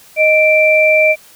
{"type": "tone pair together", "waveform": "sine", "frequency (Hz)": [622.3, 2349], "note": ["D#5", "D7"], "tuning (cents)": [0, 0], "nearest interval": "octave + major seventh", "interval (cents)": 2300, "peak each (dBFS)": -10, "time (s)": [0.16, 1.16], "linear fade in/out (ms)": 50, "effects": ["white hiss -43 dBFS RMS until 1.35 s"]}